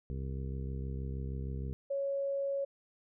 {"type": "harmonic tone", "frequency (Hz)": 66.4, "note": "C2", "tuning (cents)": 26, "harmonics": [1, 2, 3, 4, 5, 6, 7], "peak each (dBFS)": [-37, -40, -46, -51, -57, -50, -53], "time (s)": [0.1, 1.73], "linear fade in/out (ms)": 0}
{"type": "tone", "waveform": "sine", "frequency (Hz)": 554.4, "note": "C#5", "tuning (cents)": 0, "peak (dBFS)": -31, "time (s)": [1.9, 2.65], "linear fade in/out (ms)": 10}
{"effects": []}